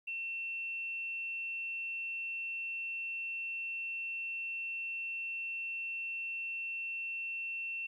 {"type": "tone", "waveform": "sine", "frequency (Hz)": 2700, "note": "E7", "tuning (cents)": 41, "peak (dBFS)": -36, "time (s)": [0.07, 7.87], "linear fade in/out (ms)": 10, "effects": ["12-bit"]}